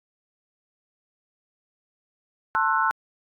sine chord, F# half-diminished seventh, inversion first, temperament just, 888 / 1065.6 / 1332 / 1480 Hz, A5 / C6 / E6 / F#6, +16 / +31 / +18 / 0 cents, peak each -25 dBFS, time 2.55-2.91 s, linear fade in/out 0 ms, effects AAC 48 kbps

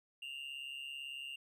triangle tone with amplitude modulation, 2794 Hz, F7, in tune, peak -38 dBFS, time 0.22-1.36 s, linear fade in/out 5 ms, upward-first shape sine, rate 138 Hz, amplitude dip 70%, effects none

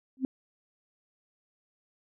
sine tone with exponential growth, 261.6 Hz, C4, in tune, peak -21 dBFS, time 0.17-0.25 s, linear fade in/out 1 ms, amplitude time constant 16 ms, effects none

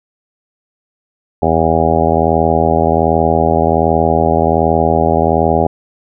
harmonic tone, 81.3 Hz, E2, 23 cents flat, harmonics 1 / 2 / 3 / 4 / 5 / 6 / 7 / 8 / 9 / 10, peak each -19 / -19 / -19 / -22 / -17 / -21 / -18 / -19 / -17 / -18 dBFS, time 1.42-5.67 s, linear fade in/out 5 ms, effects none

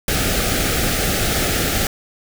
pink band-stop noise, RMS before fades -19 dBFS, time 0.08-1.87 s, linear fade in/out 2 ms, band 830 to 1200 Hz, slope 96 dB/octave, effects none

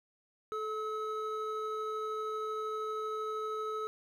triangle tone pair together, 433.6 / 1288 Hz, A4 / E6, -25 / -41 cents, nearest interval octave + perfect fifth, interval 1884 cents, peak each -35 / -35 dBFS, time 0.52-3.87 s, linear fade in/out 0 ms, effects none

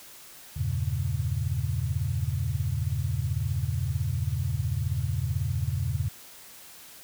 sine chord, E diminished seventh, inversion none, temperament equal, 82.41 / 98 / 116.54 / 138.59 Hz, E2 / G2 / Bb2 / Db3, 0 / 0 / 0 / 0 cents, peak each -31 dBFS, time 0.56-6.09 s, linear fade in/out 10 ms, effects white hiss -48 dBFS RMS until 7.03 s

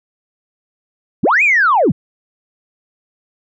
sine linear two-way sweep, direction up then down, 101.5 to 2544 to 101.5 Hz, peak -8 dBFS, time 1.23-1.92 s, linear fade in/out 10 ms, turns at 1.43 s, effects tanh soft clip ceiling -4 dBFS

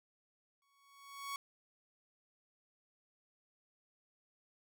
sawtooth tone with exponential growth, 1115 Hz, C#6, 10 cents sharp, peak -34 dBFS, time 0.62-1.36 s, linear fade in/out 1 ms, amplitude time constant 160 ms, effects none

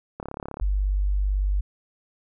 click train, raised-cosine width 1 ms, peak -19 dBFS, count 15, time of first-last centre 0.2-0.599 s, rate 35.1 Hz
sine tone, 49 Hz, G1, in tune, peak -20 dBFS, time 0.61-1.61 s, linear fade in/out 10 ms
effects none

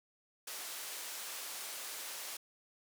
white band-pass noise, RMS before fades -44 dBFS, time 0.47-2.37 s, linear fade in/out 5 ms, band 460 to 13000 Hz, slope 12 dB/octave, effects none

